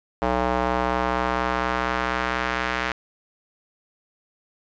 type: tone with band-pass filter sweep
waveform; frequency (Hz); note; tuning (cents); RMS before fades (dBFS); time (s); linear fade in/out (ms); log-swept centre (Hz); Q
square; 62.1; B1; +10; -24; 0.22-2.92; 0; 770 to 1800; 1.3
effects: resampled to 16000 Hz + 8-bit